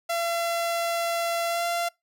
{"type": "tone with pitch glide", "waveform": "sawtooth", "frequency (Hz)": [679, 687.3], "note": ["F5", "F5"], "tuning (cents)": [-49, -28], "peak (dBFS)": -21, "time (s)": [0.09, 1.89], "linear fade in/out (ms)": 10, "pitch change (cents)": 21, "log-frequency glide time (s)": [1.48, 1.65], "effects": ["noise-tail reverb RT60 0.2 s tail -25 dB re dry"]}